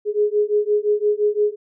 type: beating tone pair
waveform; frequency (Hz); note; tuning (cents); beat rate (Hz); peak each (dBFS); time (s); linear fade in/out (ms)
sine; 415 / 420.8; G#4 / G#4; -1 / +23; 5.8; -19; 0.05-1.56; 50
effects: none